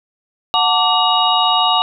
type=tone cluster; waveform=sine; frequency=734 / 894 / 1162 / 2878 / 3781 Hz; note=F#5 / A5 / D6 / F#7 / A#7; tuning=-14 / +27 / -19 / -49 / +24 cents; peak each=-18 dBFS; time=0.54-1.82 s; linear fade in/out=0 ms; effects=none